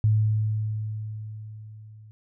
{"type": "tone with level ramp", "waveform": "sine", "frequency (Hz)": 107.8, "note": "A2", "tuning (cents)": -35, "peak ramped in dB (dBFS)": [-16, -45], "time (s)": [0.04, 2.11], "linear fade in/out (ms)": 0, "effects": []}